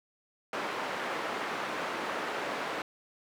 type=band-pass noise; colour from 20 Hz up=white; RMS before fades=-35 dBFS; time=0.53-2.82 s; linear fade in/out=2 ms; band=280 to 1500 Hz; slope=12 dB/octave; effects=none